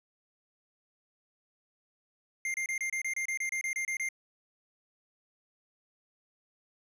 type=tone bursts; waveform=square; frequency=2106 Hz; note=C7; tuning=11 cents sharp; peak=-31 dBFS; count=14; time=2.45-4.088 s; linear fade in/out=2 ms; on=91 ms; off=28 ms; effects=low-pass 11000 Hz 12 dB/octave